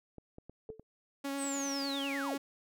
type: clicks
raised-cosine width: 2 ms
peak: -35 dBFS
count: 5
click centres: 0.183 / 0.384 / 0.496 / 0.702 / 0.796 s
type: tone with exponential decay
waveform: sine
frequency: 440 Hz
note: A4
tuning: in tune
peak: -38 dBFS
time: 0.69-0.83 s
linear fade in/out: 1 ms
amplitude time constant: 30 ms
type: tone with vibrato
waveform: sawtooth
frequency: 277.2 Hz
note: C#4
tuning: in tune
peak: -31 dBFS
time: 1.24-2.38 s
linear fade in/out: 10 ms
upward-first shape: square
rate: 10 Hz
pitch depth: 11 cents each way
type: linear sweep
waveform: sine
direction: down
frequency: 8570 to 100.1 Hz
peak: -37 dBFS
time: 1.37-2.38 s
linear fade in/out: 50 ms
effects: none